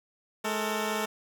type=tone pair together; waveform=10% pulse; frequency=213.2 / 451.4 Hz; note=G#3 / A4; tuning=+46 / +44 cents; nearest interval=octave + minor second; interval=1298 cents; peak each=-22 / -24 dBFS; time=0.44-1.06 s; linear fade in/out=10 ms; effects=none